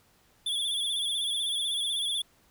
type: tone with vibrato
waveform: square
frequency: 3421 Hz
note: A7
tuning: 49 cents flat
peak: -28 dBFS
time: 0.46-2.22 s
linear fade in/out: 5 ms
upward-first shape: sine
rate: 16 Hz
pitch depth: 69 cents each way
effects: pink hiss -64 dBFS RMS until 2.5 s